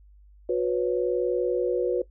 sine chord, F# suspended fourth, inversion none, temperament equal with one note detuned, 362.8 / 493.9 / 554.4 Hz, F#4 / B4 / C#5, -34 / 0 / 0 cents, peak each -25 / -25 / -30 dBFS, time 0.49-2.02 s, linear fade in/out 5 ms, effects noise-tail reverb RT60 0.1 s tail -17 dB re dry + added 50 Hz sine -50 dBFS peak until 2.1 s

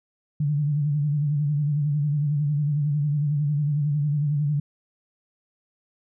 sine tone with vibrato, 146.83 Hz, D3, in tune, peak -20 dBFS, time 0.4-4.6 s, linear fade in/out 5 ms, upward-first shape sine, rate 11 Hz, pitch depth 66 cents each way, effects none

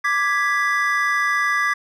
triangle chord, G# diminished, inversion second, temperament equal, 1174.7 / 1661.2 / 1975.5 Hz, D6 / G#6 / B6, 0 / 0 / 0 cents, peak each -20 dBFS, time 0.04-1.74 s, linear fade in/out 10 ms, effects none

